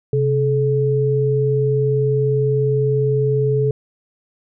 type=tone pair together; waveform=sine; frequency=132.73 / 430 Hz; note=C3 / A4; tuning=+25 / -40 cents; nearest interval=octave + minor sixth; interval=2035 cents; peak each=-17 dBFS; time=0.13-3.71 s; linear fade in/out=2 ms; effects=none